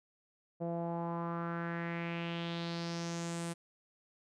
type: tone with low-pass filter sweep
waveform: sawtooth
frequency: 169.3 Hz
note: E3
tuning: 46 cents sharp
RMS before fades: -38 dBFS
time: 0.6-3.54 s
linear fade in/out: 20 ms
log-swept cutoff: 600 to 9300 Hz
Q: 3.4
effects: none